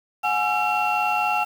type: tone cluster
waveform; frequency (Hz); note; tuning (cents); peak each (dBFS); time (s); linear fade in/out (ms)
sine; 731 / 835 / 1342 / 2732; F#5 / G#5 / E6 / F7; -21 / +9 / +31 / -39; -24 / -22 / -26 / -24; 0.23-1.45; 20
effects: tanh soft clip ceiling -14 dBFS + 7-bit